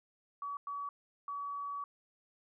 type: tone bursts at uneven times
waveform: sine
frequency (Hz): 1137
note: C#6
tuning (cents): +44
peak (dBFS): -37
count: 3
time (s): 0.42-0.57 / 0.67-0.89 / 1.28-1.84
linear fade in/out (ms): 2
effects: none